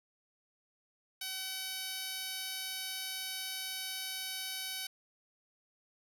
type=tone with band-pass filter; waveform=10% pulse; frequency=758 Hz; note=F#5; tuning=42 cents sharp; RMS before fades=-40 dBFS; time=1.21-4.87 s; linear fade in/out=5 ms; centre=8400 Hz; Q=0.66; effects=none